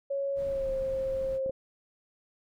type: tone with pitch glide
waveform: sine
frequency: 554.4 to 532.1 Hz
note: C#5 to C5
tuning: 0 to +29 cents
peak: -28 dBFS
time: 0.1-1.51 s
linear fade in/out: 10 ms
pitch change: -71 cents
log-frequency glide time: 0.45-0.72 s
type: noise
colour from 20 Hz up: brown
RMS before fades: -43 dBFS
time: 0.35-1.4 s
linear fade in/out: 50 ms
type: clicks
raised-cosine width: 2 ms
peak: -29 dBFS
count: 2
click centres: 1.462 / 1.495 s
effects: none